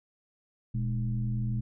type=tone with frequency modulation; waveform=sine; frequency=118.6 Hz; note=A#2; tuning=30 cents sharp; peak=-27 dBFS; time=0.74-1.61 s; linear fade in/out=10 ms; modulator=88.9 Hz; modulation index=0.79; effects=none